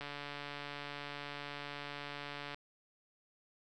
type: click train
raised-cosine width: 0.3 ms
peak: -27 dBFS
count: 366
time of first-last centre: 0.01-2.545 s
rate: 144 Hz
effects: none